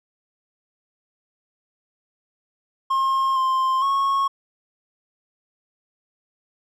triangle tone with pitch steps, 1069 / 1050 / 1097 Hz, C6 / C6 / C#6, +37 / +6 / -18 cents, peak -16 dBFS, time 2.9-4.28 s, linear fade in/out 10 ms, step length 460 ms, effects none

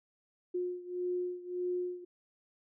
sine beating tone pair, 358.2 / 359.9 Hz, F4 / F#4, +44 / -48 cents, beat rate 1.7 Hz, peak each -35 / -38 dBFS, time 0.54-2.05 s, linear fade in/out 10 ms, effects none

